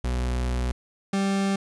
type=tone pair in turn; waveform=40% pulse; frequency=61.74 / 196.01 Hz; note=B1 / G3; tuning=0 / 0 cents; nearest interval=octave + minor sixth; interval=2000 cents; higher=second; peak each=-23 / -21 dBFS; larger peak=second; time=0.04-0.72 / 1.13-1.56 s; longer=first; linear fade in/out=5 ms; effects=resampled to 22050 Hz + 9-bit